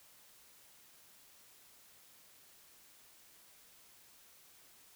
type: silence
effects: white hiss -62 dBFS RMS until 4.95 s